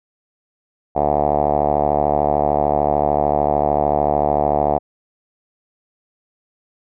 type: tone with low-pass filter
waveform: 5% pulse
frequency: 73.42 Hz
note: D2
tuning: in tune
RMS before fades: -17 dBFS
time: 0.95-4.79 s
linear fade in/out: 20 ms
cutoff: 730 Hz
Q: 4.9
effects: none